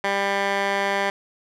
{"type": "tone with band-pass filter", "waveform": "15% pulse", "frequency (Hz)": 198.4, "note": "G3", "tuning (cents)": 21, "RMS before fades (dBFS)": -23, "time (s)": [0.04, 1.1], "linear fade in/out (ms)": 2, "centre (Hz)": 1500, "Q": 1.1, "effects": []}